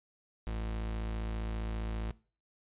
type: tone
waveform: 40% pulse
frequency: 55 Hz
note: A1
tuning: in tune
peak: -33 dBFS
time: 0.47-2.11 s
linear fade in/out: 0 ms
effects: noise-tail reverb RT60 0.4 s tail -21 dB re dry + resampled to 8000 Hz